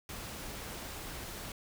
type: noise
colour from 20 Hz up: pink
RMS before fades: -43 dBFS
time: 0.09-1.52 s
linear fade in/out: 2 ms
effects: none